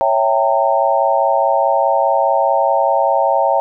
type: chord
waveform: sine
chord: C# diminished seventh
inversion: none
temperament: equal with one note detuned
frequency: 554.4 / 659.3 / 784 / 914.7 Hz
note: C#5 / E5 / G5 / Bb5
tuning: 0 / 0 / 0 / -33 cents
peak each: -17 dBFS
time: 0.01-3.6 s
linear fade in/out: 0 ms
effects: none